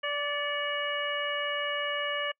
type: harmonic tone with a mistuned harmonic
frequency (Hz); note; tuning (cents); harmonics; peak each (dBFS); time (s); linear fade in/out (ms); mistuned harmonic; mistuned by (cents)
581; D5; -19; 1 / 2 / 3 / 4 / 5; -34 / -36 / -34 / -38 / -35; 0.03-2.32; 10; 4; -54
effects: noise-tail reverb RT60 0.1 s tail -26 dB re dry